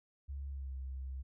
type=tone with pitch glide; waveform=sine; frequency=69.3 to 65.98 Hz; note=C#2 to C2; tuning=0 to +15 cents; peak=-39 dBFS; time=0.28-1.23 s; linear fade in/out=20 ms; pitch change=-85 cents; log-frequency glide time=0.5-0.73 s; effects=none